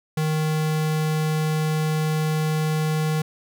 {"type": "tone", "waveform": "square", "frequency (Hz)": 155.56, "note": "D#3", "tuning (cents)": 0, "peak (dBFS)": -21, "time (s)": [0.17, 3.22], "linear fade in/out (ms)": 5, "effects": []}